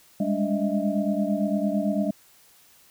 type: tone cluster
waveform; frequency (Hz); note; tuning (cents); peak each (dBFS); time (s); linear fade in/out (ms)
sine; 199.8 / 208.7 / 289.7 / 622 / 660; G3 / G#3 / D4 / D#5 / E5; +33 / +9 / -24 / -1 / +2; -26 / -27 / -29 / -30 / -33; 0.2-2.11; 5
effects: white hiss -56 dBFS RMS until 2.9 s